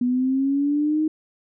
sine linear sweep, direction up, 243.4 to 314.2 Hz, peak -18 dBFS, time 0.01-1.08 s, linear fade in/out 5 ms, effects none

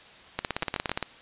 two click trains, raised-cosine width 0.3 ms, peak -11 / -12 dBFS, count 11 / 4, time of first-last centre 0.39-0.975 / 0.63-1.027 s, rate 17.1 / 7.56 Hz, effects white hiss -50 dBFS RMS until 1.21 s + resampled to 8000 Hz

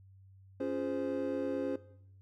triangle chord, Db major seventh, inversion none, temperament just, 277.2 / 346.5 / 415.8 / 519.7 Hz, Db4 / F4 / Ab4 / C5, 0 / -14 / +2 / -12 cents, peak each -34 / -39 / -38 / -35 dBFS, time 0.6-1.76 s, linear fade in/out 5 ms, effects noise-tail reverb RT60 0.7 s tail -17 dB re dry + added 96 Hz sine -55 dBFS peak until 2.21 s

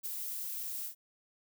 violet noise with ADSR envelope, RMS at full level -36 dBFS, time 0.03-0.95 s, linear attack 29 ms, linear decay 8 ms, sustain -3 dB, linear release 95 ms, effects none

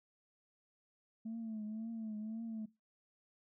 sine tone with vibrato, 220.4 Hz, A3, 3 cents sharp, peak -38 dBFS, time 1.25-2.66 s, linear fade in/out 10 ms, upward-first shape triangle, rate 1.9 Hz, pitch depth 78 cents each way, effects noise-tail reverb RT60 0.2 s tail -19 dB re dry + tanh soft clip ceiling -37 dBFS

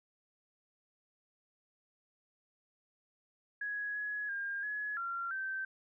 sine tone with pitch steps, 1669 / 1682 / 1609 / 1690 / 1376 / 1553 Hz, G#6 / G#6 / G6 / G#6 / F6 / G6, +8 / +22 / +45 / +30 / -26 / -17 cents, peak -35 dBFS, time 3.61-5.65 s, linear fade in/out 5 ms, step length 340 ms, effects none

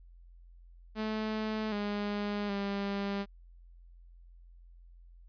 sawtooth tone with pitch steps, 217 / 205.6 / 199.6 Hz, A3 / G#3 / G3, -24 / -17 / +32 cents, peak -28 dBFS, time 0.95-3.26 s, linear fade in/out 50 ms, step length 770 ms, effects added 43 Hz sine -52 dBFS peak until 5.28 s + resampled to 11025 Hz

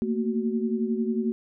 sine tone cluster, 224.4 / 235.5 / 373.9 Hz, A3 / A#3 / F#4, +34 / +18 / +18 cents, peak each -26 / -29 / -30 dBFS, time 0.02-1.32 s, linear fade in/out 0 ms, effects none

